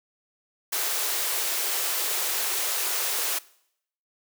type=high-pass noise; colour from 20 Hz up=white; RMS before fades=-27 dBFS; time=0.72-3.39 s; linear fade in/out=10 ms; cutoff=340 Hz; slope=96 dB/octave; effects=noise-tail reverb RT60 0.7 s tail -21 dB re dry